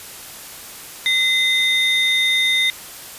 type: tone pair together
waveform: triangle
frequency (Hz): 2052 / 3656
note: C7 / A#7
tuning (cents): -34 / -34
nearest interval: minor seventh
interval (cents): 1000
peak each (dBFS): -16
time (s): 1.06-2.7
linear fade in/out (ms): 0
effects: white hiss -36 dBFS RMS until 3.18 s + resampled to 32000 Hz